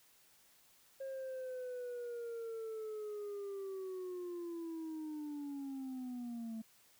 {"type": "linear sweep", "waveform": "sine", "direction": "down", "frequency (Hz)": [540, 220], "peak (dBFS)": -38, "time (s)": [1, 6.62], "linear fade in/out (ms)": 10, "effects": ["tanh soft clip ceiling -40 dBFS", "white hiss -67 dBFS RMS until 6.99 s"]}